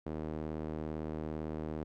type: tone with band-pass filter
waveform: sawtooth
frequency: 77.78 Hz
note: D#2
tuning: in tune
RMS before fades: -39 dBFS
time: 0.06-1.84 s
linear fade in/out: 5 ms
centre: 360 Hz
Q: 1
effects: none